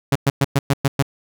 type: tone bursts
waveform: sawtooth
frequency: 138.3 Hz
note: C#3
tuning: 4 cents flat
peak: -9 dBFS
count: 7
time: 0.12-1.025 s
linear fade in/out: 5 ms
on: 35 ms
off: 110 ms
effects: none